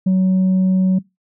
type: tone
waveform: sine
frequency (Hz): 187.1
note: F#3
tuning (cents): +20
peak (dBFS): -9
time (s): 0.06-0.99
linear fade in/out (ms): 10
effects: noise-tail reverb RT60 0.2 s tail -22 dB re dry + tanh soft clip ceiling -11 dBFS